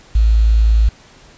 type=tone with quantisation; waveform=sine; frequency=55 Hz; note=A1; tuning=in tune; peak=-8 dBFS; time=0.15-0.89 s; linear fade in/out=5 ms; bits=6; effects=pink hiss -45 dBFS RMS until 1.37 s + resampled to 16000 Hz